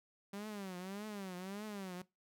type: tone with vibrato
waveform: sawtooth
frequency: 196 Hz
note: G3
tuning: in tune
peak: -39 dBFS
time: 0.33-2.02 s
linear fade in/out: 5 ms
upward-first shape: triangle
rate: 1.7 Hz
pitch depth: 180 cents each way
effects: noise-tail reverb RT60 0.2 s tail -20 dB re dry